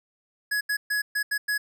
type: tone bursts at uneven times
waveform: square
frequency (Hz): 1681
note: G#6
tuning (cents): +20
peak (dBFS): -24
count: 6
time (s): 0.51-0.61 / 0.69-0.77 / 0.9-1.02 / 1.15-1.23 / 1.31-1.38 / 1.48-1.58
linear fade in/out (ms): 10
effects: none